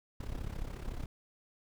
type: noise with amplitude modulation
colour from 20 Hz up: brown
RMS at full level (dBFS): -36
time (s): 0.2-1.06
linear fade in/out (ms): 5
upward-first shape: sine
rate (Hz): 33.9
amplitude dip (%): 75
effects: none